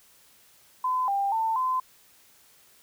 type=tone with pitch steps; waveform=sine; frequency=1017 / 795 / 894 / 1026 Hz; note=C6 / G5 / A5 / C6; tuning=-50 / +24 / +27 / -34 cents; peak=-23 dBFS; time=0.84-1.8 s; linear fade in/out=5 ms; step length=240 ms; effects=white hiss -58 dBFS RMS until 2.82 s